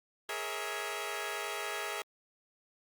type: chord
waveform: 10% pulse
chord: A# half-diminished seventh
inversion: third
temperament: equal with one note detuned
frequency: 415.3 / 466.2 / 554.4 / 650.2 Hz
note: G#4 / A#4 / C#5 / E5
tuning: 0 / 0 / 0 / -24 cents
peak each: -31 / -34 / -37 / -32 dBFS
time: 0.29-2.02 s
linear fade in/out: 2 ms
effects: Opus 48 kbps